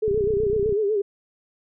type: tone with vibrato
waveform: sine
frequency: 416.5 Hz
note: G#4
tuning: 5 cents sharp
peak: -19 dBFS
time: 0.02-1.02 s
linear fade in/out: 10 ms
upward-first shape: sine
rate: 8 Hz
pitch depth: 92 cents each way
type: click train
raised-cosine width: 5 ms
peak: -20 dBFS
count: 21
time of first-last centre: 0.08-0.725 s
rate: 31 Hz
effects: none